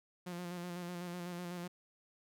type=tone with vibrato; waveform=sawtooth; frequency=176.1 Hz; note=F3; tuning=15 cents sharp; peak=-37 dBFS; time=0.26-1.68 s; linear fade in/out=10 ms; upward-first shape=square; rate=8 Hz; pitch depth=29 cents each way; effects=none